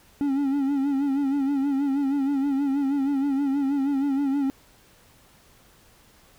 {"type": "tone with vibrato", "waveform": "triangle", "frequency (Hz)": 277.2, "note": "C#4", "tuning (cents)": 0, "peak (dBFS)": -19, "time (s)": [0.21, 4.5], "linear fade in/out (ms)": 0, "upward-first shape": "sine", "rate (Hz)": 6.3, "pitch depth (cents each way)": 68, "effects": ["pink hiss -56 dBFS RMS until 6.38 s"]}